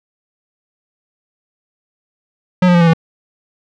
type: tone with pitch steps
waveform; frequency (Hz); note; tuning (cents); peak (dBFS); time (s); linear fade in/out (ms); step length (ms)
square; 181.8 / 177.14 / 172.59 / 168.16 / 163.85; F#3 / F3 / F3 / E3 / E3; -30 / +25 / -20 / +35 / -10; -8; 2.62-2.935; 5; 63
effects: low-pass 3000 Hz 12 dB/octave